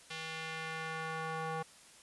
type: tone with band-pass filter sweep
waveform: square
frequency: 160.5 Hz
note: E3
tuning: 46 cents flat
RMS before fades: -40 dBFS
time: 0.1-1.63 s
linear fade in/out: 10 ms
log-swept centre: 3100 to 920 Hz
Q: 1.2
effects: white hiss -58 dBFS RMS until 2.02 s + resampled to 24000 Hz